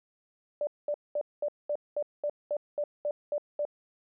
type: tone bursts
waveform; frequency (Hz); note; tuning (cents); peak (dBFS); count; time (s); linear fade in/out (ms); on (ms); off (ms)
sine; 588; D5; +2; -27; 12; 0.61-3.652; 2; 61; 210
effects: none